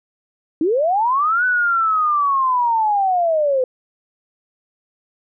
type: linear two-way sweep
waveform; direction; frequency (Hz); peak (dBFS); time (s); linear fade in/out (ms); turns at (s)
sine; up then down; 293.7 to 1505 to 500; -14; 0.61-3.64; 2; 1.45
effects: none